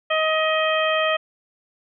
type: harmonic tone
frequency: 630 Hz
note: D#5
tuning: 21 cents sharp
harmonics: 1 / 2 / 3 / 4 / 5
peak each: -21 / -24 / -26 / -27 / -28 dBFS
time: 0.1-1.17 s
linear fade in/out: 10 ms
effects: none